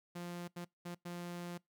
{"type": "tone bursts at uneven times", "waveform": "sawtooth", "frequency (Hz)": 174.61, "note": "F3", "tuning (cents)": 0, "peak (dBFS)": -38, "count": 4, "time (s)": [[0.15, 0.48], [0.56, 0.65], [0.85, 0.95], [1.05, 1.58]], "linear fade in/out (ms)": 10, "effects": ["noise-tail reverb RT60 0.2 s tail -25 dB re dry"]}